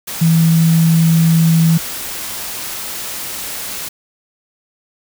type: tone in noise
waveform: sine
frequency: 164 Hz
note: E3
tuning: 9 cents flat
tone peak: -8 dBFS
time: 0.21-1.78 s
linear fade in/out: 10 ms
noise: white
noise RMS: -25 dBFS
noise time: 0.07-3.89 s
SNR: +14 dB
effects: none